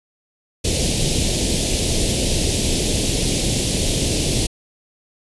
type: band-stop noise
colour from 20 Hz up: pink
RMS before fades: -19 dBFS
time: 0.64-4.47 s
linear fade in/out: 10 ms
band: 570 to 2800 Hz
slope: 24 dB/octave
effects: resampled to 24000 Hz